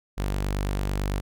sawtooth tone, 49 Hz, G1, in tune, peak -21 dBFS, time 0.17-1.21 s, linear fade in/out 20 ms, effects none

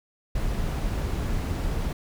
brown noise, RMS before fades -27 dBFS, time 0.35-1.93 s, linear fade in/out 5 ms, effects none

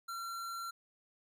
square tone, 1365 Hz, F6, 40 cents flat, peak -40 dBFS, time 0.08-0.71 s, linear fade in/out 10 ms, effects none

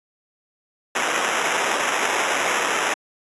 white noise with sample-and-hold, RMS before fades -21 dBFS, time 0.95-2.94 s, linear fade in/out 5 ms, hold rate 4410 Hz, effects high-pass 400 Hz 12 dB/octave + resampled to 24000 Hz

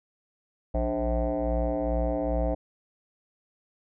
sine tone with frequency modulation, 293.7 Hz, D4, in tune, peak -23 dBFS, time 0.74-2.55 s, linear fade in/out 10 ms, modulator 117 Hz, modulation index 3.6, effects tanh soft clip ceiling -19 dBFS

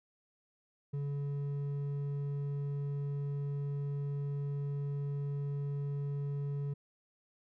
sine tone with hard clipping, 142.2 Hz, C#3, 45 cents sharp, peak -35 dBFS, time 0.93-6.74 s, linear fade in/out 10 ms, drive 5 dB, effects none

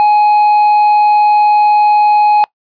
triangle tone with quantisation, 838 Hz, G#5, 15 cents sharp, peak -4 dBFS, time 0-2.44 s, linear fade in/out 0 ms, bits 5, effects noise-tail reverb RT60 0.1 s tail -23 dB re dry + resampled to 11025 Hz

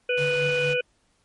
harmonic tone, 493.9 Hz, B4, in tune, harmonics 1 / 3 / 5 / 6, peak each -23 / -31 / -26 / -34 dBFS, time 0.09-0.81 s, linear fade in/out 5 ms
white low-pass noise, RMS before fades -40 dBFS, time 0.17-0.74 s, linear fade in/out 10 ms, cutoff 4000 Hz, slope 12 dB/octave
sine tone with tremolo, 146.83 Hz, D3, in tune, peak -28 dBFS, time 0.17-0.78 s, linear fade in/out 50 ms, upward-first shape sine, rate 4.4 Hz, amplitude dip 70%
effects pink hiss -67 dBFS RMS until 1.24 s + MP3 48 kbps

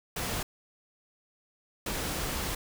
pink noise bursts at uneven times, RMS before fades -33 dBFS, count 2, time 0.16-0.43 / 1.86-2.55 s, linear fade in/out 5 ms, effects none

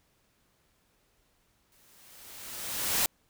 white noise with exponential growth, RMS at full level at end -25 dBFS, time 1.72-3.06 s, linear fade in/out 1 ms, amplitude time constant 290 ms, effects pink hiss -70 dBFS RMS until 3.29 s

